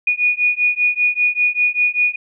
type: beating tone pair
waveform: sine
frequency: 2456 / 2461.1 Hz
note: D#7 / D#7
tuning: -23 / -20 cents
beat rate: 5.1 Hz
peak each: -17 dBFS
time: 0.07-2.16 s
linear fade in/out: 5 ms
effects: none